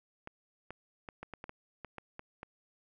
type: clicks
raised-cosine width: 0.5 ms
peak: -28 dBFS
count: 11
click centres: 0.274 / 0.706 / 1.088 / 1.23 / 1.337 / 1.441 / 1.494 / 1.847 / 1.983 / 2.194 / 2.431 s
effects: none